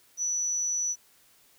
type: tone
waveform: sine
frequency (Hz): 5930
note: F#8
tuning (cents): +3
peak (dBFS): -26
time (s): 0.17-0.96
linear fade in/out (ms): 50
effects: white hiss -61 dBFS RMS until 1.58 s